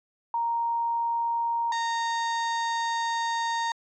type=tone pair in turn; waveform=sine / 35% pulse; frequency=932.3 / 924.3 Hz; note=A#5 / A#5; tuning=0 / -15 cents; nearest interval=unison; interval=15 cents; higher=first; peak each=-24 dBFS; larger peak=neither; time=0.34-1.72 / 1.72-3.72 s; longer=second; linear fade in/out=2 ms; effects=resampled to 16000 Hz